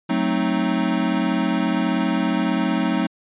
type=chord; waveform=square; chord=F# diminished seventh; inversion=none; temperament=equal; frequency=185 / 220 / 261.6 / 311.1 Hz; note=F#3 / A3 / C4 / Eb4; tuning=0 / 0 / 0 / 0 cents; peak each=-25 dBFS; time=0.09-3.07 s; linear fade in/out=10 ms; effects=resampled to 8000 Hz